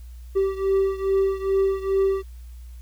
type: beating tone pair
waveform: triangle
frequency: 387.4 / 389.8 Hz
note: G4 / G4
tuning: -20 / -10 cents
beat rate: 2.4 Hz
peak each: -19 / -22 dBFS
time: 0.35-2.23 s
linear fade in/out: 20 ms
effects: added 60 Hz sine -37 dBFS peak until 2.81 s + white hiss -59 dBFS RMS until 2.81 s